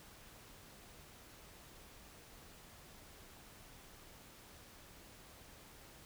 silence, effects pink hiss -58 dBFS RMS until 6.05 s

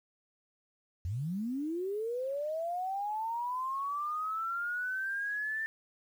sine linear sweep, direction up, 79.7 to 1790 Hz, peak -32 dBFS, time 1.05-5.66 s, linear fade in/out 0 ms, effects 10-bit

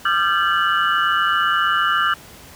sine tone cluster, 1196 / 1369 / 1571 / 1719 / 2941 Hz, D6 / F6 / G6 / A6 / F#7, +31 / -35 / +3 / -41 / -11 cents, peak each -21 / -19 / -22 / -27 / -25 dBFS, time 0.05-2.14 s, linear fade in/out 5 ms, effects pink hiss -42 dBFS RMS until 2.55 s + high-pass 60 Hz 12 dB/octave

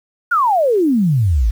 sine exponential sweep, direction down, 1480 to 49 Hz, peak -11 dBFS, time 0.31-1.51 s, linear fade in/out 10 ms, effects 7-bit

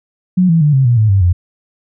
sine tone with pitch steps, 182.8 / 164.75 / 148.48 / 133.82 / 120.6 / 108.69 / 97.96 / 88.29 Hz, F#3 / E3 / D3 / C3 / B2 / A2 / G2 / F2, -21 / -1 / +19 / +39 / -41 / -21 / -1 / +19 cents, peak -7 dBFS, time 0.37-1.33 s, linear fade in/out 10 ms, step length 120 ms, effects none

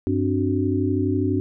sine tone cluster, 98.7 / 263.7 / 295.8 / 372.6 Hz, G2 / C4 / D4 / F#4, +12 / +14 / +13 / +12 cents, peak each -24 / -24 / -24 / -26 dBFS, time 0.07-1.4 s, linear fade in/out 0 ms, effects none

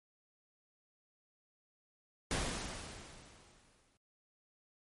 pink noise with exponential decay, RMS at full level -34 dBFS, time 2.31-3.97 s, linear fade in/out 1 ms, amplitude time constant 360 ms, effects MP3 48 kbps

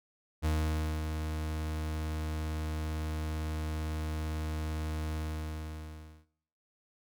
40% pulse tone with ADSR envelope, 77.78 Hz, D#2, in tune, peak -26 dBFS, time 0.42-6.26 s, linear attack 33 ms, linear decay 560 ms, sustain -6 dB, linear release 1100 ms, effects noise-tail reverb RT60 0.7 s tail -17 dB re dry

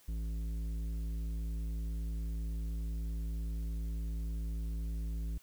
sine tone with tanh clipping, 55 Hz, A1, in tune, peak -36 dBFS, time 0.08-5.38 s, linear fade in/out 5 ms, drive 11 dB, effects white hiss -63 dBFS RMS until 5.42 s

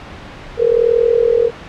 sine tone with amplitude modulation, 468 Hz, A#4, 7 cents sharp, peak -6 dBFS, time 0.57-1.51 s, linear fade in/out 50 ms, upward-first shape sine, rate 41.1 Hz, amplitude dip 85%, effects pink hiss -33 dBFS RMS until 1.68 s + low-pass 3000 Hz 12 dB/octave

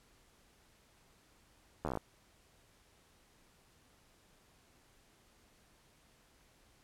slowing click train, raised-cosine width 1 ms, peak -22 dBFS, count 9, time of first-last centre 1.85-1.973 s, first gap 12 ms, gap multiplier 1.07, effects pink hiss -67 dBFS RMS until 6.83 s + low-pass 12000 Hz 12 dB/octave

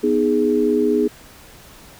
sine chord, G# minor, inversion first, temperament equal, 246.9 / 311.1 / 415.3 Hz, B3 / D#4 / G#4, 0 / 0 / 0 cents, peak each -20 / -20 / -17 dBFS, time 0.03-1.08 s, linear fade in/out 10 ms, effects pink hiss -44 dBFS RMS until 1.99 s

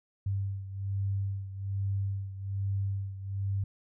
sine beating tone pair, 98 / 99.2 Hz, G2 / G2, 0 / +21 cents, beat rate 1.2 Hz, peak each -31 / -36 dBFS, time 0.26-3.64 s, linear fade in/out 5 ms, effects none

